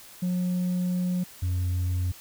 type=tone pair in turn; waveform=sine; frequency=180 / 89.76 Hz; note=F#3 / F2; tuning=-47 / +48 cents; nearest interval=octave; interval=1205 cents; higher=first; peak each=-21 dBFS; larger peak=neither; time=0.22-1.24 / 1.42-2.12 s; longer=first; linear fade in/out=10 ms; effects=tanh soft clip ceiling -23 dBFS + white hiss -48 dBFS RMS until 2.2 s